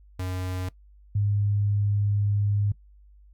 square / sine tone pair in turn, 92 / 102.35 Hz, F#2 / G#2, -9 / -25 cents, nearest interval major second, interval 184 cents, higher second, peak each -29 / -21 dBFS, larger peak second, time 0.19-0.69 / 1.15-2.72 s, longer second, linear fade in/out 5 ms, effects noise-tail reverb RT60 0.1 s tail -19 dB re dry + added 50 Hz sine -50 dBFS peak until 3.33 s

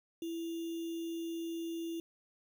sine tone with sample-and-hold, 332.8 Hz, E4, 17 cents sharp, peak -36 dBFS, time 0.22-2 s, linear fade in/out 2 ms, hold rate 3150 Hz, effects none

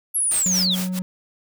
sine linear sweep, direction down, 11460 to 3119 Hz, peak -18 dBFS, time 0.14-0.76 s, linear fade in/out 20 ms
white noise with tremolo, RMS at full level -28 dBFS, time 0.31-0.99 s, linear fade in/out 2 ms, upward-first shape sine, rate 4.6 Hz, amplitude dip 100%
white noise with exponential decay, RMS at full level -30 dBFS, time 0.46-0.64 s, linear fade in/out 2 ms, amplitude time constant 39 ms
triangle tone, 184 Hz, F#3, 9 cents flat, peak -21 dBFS, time 0.46-1.02 s, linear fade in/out 0 ms
effects none

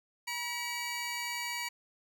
20% pulse tone pair together, 961 / 2286 Hz, B5 / D7, -48 / -47 cents, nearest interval octave + minor third, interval 1501 cents, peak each -33 / -32 dBFS, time 0.27-1.69 s, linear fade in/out 10 ms, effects none

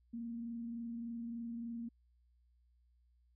sine tone with frequency modulation, 233.1 Hz, A#3, in tune, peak -40 dBFS, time 0.13-1.89 s, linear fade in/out 10 ms, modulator 23.4 Hz, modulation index 0.2, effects added 60 Hz sine -68 dBFS peak until 3.35 s

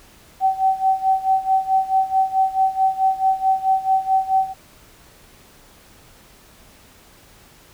sine tone with tremolo, 765 Hz, G5, 42 cents flat, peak -12 dBFS, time 0.4-4.54 s, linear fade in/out 50 ms, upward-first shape sine, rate 4.6 Hz, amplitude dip 85%, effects pink hiss -49 dBFS RMS until 7.73 s

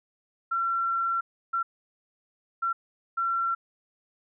sine tone bursts at uneven times, 1359 Hz, F6, 48 cents flat, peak -24 dBFS, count 4, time 0.51-1.21 / 1.53-1.63 / 2.62-2.73 / 3.17-3.55 s, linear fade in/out 10 ms, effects none

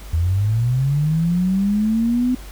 sine linear sweep, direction up, 78.7 to 254.9 Hz, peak -15 dBFS, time 0.13-2.35 s, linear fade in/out 5 ms, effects added 50 Hz sine -34 dBFS peak until 2.51 s + pink hiss -42 dBFS RMS until 2.51 s

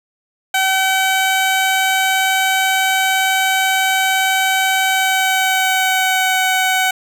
15% pulse tone with pitch glide, 763 to 751.6 Hz, G5 to F#5, -47 to +27 cents, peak -7 dBFS, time 0.54-6.91 s, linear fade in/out 5 ms, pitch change -26 cents, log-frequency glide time 4.87-6.39 s, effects 7-bit

